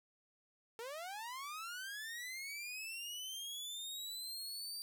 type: linear sweep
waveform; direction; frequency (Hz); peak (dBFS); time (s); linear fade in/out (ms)
sawtooth; up; 440 to 4699; -40; 0.79-4.82; 0
effects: none